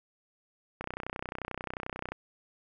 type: click train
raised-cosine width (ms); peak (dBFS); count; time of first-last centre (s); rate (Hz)
0.5; -20; 42; 0.81-2.12; 31.3
effects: none